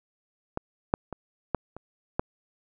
clicks, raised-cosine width 1 ms, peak -15 / -7 / -21 / -10 / -26 / -10 dBFS, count 6, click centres 0.574 / 0.939 / 1.127 / 1.547 / 1.766 / 2.195 s, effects none

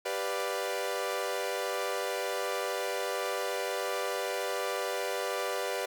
sawtooth chord, G dominant seventh, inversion none, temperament equal, 392 / 493.9 / 587.3 / 698.5 Hz, G4 / B4 / D5 / F5, 0 / 0 / 0 / 0 cents, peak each -33 / -31 / -32 / -36 dBFS, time 0.05-5.86 s, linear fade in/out 10 ms, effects none

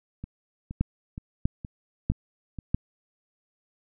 two click trains, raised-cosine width 5 ms, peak -23 / -10 dBFS, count 6 / 4, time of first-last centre 0.24-2.587 / 0.81-2.745 s, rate 2.13 / 1.55 Hz, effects none

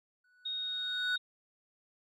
triangle tone with exponential growth, 1480 Hz, F#6, in tune, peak -27 dBFS, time 0.24-1.16 s, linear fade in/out 5 ms, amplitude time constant 200 ms
sine tone, 3731 Hz, A#7, 1 cent sharp, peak -34 dBFS, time 0.45-1.18 s, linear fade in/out 10 ms
effects none

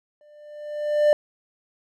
triangle tone with exponential growth, 595 Hz, D5, 22 cents sharp, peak -10 dBFS, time 0.21-1.13 s, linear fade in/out 1 ms, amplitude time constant 200 ms, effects none

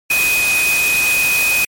sine tone in noise, 2500 Hz, D#7, 8 cents sharp, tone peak -13 dBFS, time 0.1-1.65 s, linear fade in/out 5 ms, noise white, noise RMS -20 dBFS, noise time 0.1-1.65 s, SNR +4 dB, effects MP3 64 kbps

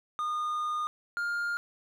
triangle tone pair in turn, 1222 / 1407.9 Hz, D#6 / F6, -32 / +14 cents, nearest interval major second, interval 246 cents, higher second, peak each -27 dBFS, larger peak neither, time 0.19-0.87 / 1.17-1.57 s, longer first, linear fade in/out 0 ms, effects none

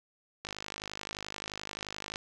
click train, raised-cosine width 0.2 ms, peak -20 dBFS, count 89, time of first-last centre 0.45-2.159 s, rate 51.5 Hz, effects none

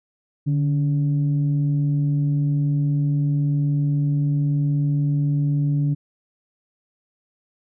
sine tone pair together, 146.5 / 282.7 Hz, D3 / C#4, -4 / +34 cents, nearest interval major seventh, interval 1138 cents, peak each -17 / -27 dBFS, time 0.46-5.95 s, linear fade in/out 20 ms, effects tanh soft clip ceiling -11 dBFS

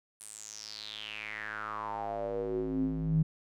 square tone with band-pass filter sweep, 53.4 Hz, G#1, 49 cents sharp, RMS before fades -35 dBFS, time 0.2-3.23 s, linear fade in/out 10 ms, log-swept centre 9700 to 150 Hz, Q 6.6, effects none

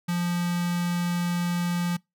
square tone with notch filter, 174.61 Hz, F3, in tune, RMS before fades -26 dBFS, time 0.08-1.97 s, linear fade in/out 10 ms, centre 490 Hz, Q 1.4, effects noise-tail reverb RT60 0.2 s tail -25 dB re dry

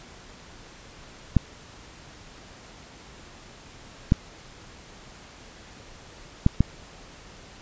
clicks, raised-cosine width 5 ms, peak -4 dBFS, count 4, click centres 1.367 / 4.121 / 6.464 / 6.606 s, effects pink hiss -47 dBFS RMS until 7.61 s + resampled to 16000 Hz

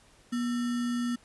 sine tone with sample-and-hold, 241.1 Hz, B3, 41 cents flat, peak -27 dBFS, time 0.32-1.16 s, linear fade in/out 10 ms, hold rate 1575 Hz, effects pink hiss -60 dBFS RMS until 1.24 s + resampled to 24000 Hz

